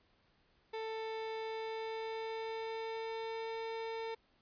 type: tone with pitch glide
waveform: 30% pulse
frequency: 443.6 to 451.4 Hz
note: A4 to A4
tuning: +14 to +44 cents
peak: -36 dBFS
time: 0.73-4.15 s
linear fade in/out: 10 ms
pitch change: +30 cents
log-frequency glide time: 1.39-3.62 s
effects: pink hiss -72 dBFS RMS until 4.41 s + resampled to 11025 Hz